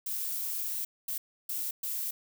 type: noise bursts at uneven times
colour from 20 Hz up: violet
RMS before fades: -34 dBFS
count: 4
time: 0.06-0.85 / 1.08-1.18 / 1.49-1.71 / 1.83-2.11 s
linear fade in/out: 5 ms
effects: none